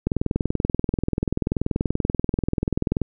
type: click train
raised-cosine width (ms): 3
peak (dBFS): -8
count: 62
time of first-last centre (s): 0.07-3.017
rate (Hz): 20.7
effects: none